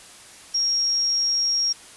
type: tone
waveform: sine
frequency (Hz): 5588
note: F8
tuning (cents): 0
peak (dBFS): -19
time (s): 0.54-1.73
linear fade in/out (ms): 10
effects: white hiss -45 dBFS RMS until 1.96 s + resampled to 24000 Hz